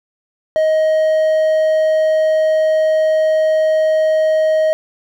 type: tone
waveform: triangle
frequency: 628 Hz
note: D#5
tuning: 16 cents sharp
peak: -9 dBFS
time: 0.56-4.73 s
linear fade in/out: 0 ms
effects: none